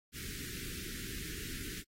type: band-stop noise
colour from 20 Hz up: pink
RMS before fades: -43 dBFS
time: 0.12-1.84 s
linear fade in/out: 50 ms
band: 410 to 1500 Hz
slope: 48 dB/octave
effects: AAC 48 kbps